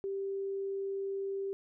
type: tone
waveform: sine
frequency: 392 Hz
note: G4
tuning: in tune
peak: -33 dBFS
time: 0.04-1.53 s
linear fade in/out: 0 ms
effects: none